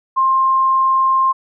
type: tone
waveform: sine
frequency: 1058 Hz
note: C6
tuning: 19 cents sharp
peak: -11 dBFS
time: 0.16-1.33 s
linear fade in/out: 20 ms
effects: none